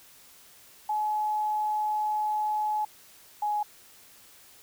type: tone pair in turn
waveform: sine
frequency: 850 / 836.8 Hz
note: G#5 / G#5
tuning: +40 / +13 cents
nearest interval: unison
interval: 27 cents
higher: first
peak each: -25 dBFS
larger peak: neither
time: 0.89-2.85 / 3.42-3.63 s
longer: first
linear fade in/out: 5 ms
effects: white hiss -54 dBFS RMS until 4.62 s